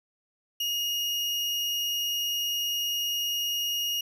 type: tone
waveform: 35% pulse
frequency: 2865 Hz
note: F7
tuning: 44 cents sharp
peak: -25 dBFS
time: 0.6-4.01 s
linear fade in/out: 5 ms
effects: none